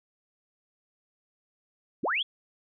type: linear sweep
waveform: sine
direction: up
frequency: 123.47 to 3500 Hz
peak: -25 dBFS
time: 2.03-2.23 s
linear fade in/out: 10 ms
effects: none